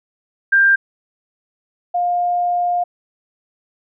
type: tone pair in turn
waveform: sine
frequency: 1590 / 707 Hz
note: G6 / F5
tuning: +24 / +21 cents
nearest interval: octave + major second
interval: 1403 cents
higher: first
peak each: -9 / -15 dBFS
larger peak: first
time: 0.52-0.76 / 1.94-2.84 s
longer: second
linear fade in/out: 10 ms
effects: none